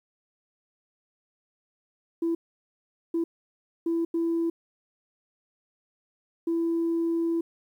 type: tone bursts at uneven times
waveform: sine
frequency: 333.5 Hz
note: E4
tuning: 20 cents sharp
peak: -22 dBFS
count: 5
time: 2.22-2.35 / 3.14-3.24 / 3.86-4.05 / 4.14-4.5 / 6.47-7.41 s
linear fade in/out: 5 ms
effects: tanh soft clip ceiling -20 dBFS + 10-bit